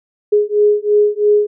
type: beating tone pair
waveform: sine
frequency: 415.3 / 418.3 Hz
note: G#4 / G#4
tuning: 0 / +12 cents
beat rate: 3 Hz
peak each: -13 dBFS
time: 0.32-1.47 s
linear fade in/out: 10 ms
effects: none